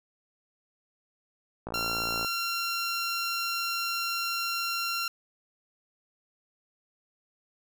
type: click train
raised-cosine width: 1 ms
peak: -22 dBFS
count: 34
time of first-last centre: 1.67-2.247 s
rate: 57.2 Hz
type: tone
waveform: 15% pulse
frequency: 1373 Hz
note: F6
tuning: 30 cents flat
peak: -22 dBFS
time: 1.74-5.08 s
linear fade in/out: 2 ms
effects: none